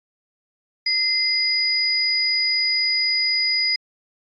sine tone pair together, 2072 / 4928 Hz, C7 / D#8, -17 / -17 cents, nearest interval octave + minor third, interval 1500 cents, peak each -23 / -19 dBFS, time 0.86-3.76 s, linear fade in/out 5 ms, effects AAC 64 kbps

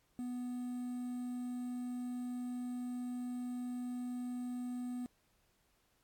triangle tone with quantisation, 246.9 Hz, B3, in tune, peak -36 dBFS, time 0.19-5.06 s, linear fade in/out 0 ms, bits 10, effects pink hiss -75 dBFS RMS until 6.03 s + AAC 64 kbps

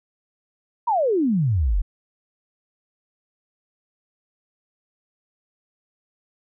sine exponential sweep, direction down, 997 to 38.89 Hz, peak -17 dBFS, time 0.87-1.82 s, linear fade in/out 10 ms, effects none

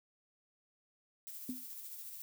violet noise with tremolo, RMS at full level -46 dBFS, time 1.27-2.22 s, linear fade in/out 0 ms, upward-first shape sine, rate 14 Hz, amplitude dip 35%
sine tone with exponential decay, 252.4 Hz, B3, 38 cents sharp, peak -34 dBFS, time 1.49-1.67 s, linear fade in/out 2 ms, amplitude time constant 39 ms
effects none

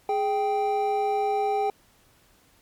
triangle tone pair together, 417.2 / 784 Hz, G#4 / G5, +8 / 0 cents, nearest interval major seventh, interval 1092 cents, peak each -24 / -22 dBFS, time 0.09-1.7 s, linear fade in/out 2 ms, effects pink hiss -60 dBFS RMS until 2.61 s + MP3 96 kbps

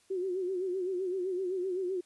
sine tone with vibrato, 370 Hz, F#4, in tune, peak -30 dBFS, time 0.1-2.01 s, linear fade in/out 10 ms, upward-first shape sine, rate 7.8 Hz, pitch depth 81 cents each way, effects white hiss -66 dBFS RMS until 2.05 s + resampled to 24000 Hz

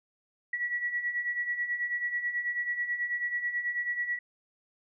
sine beating tone pair, 1929 / 1938.2 Hz, B6 / B6, -41 / -33 cents, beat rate 9.2 Hz, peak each -36 / -30 dBFS, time 0.53-4.19 s, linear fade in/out 5 ms, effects none

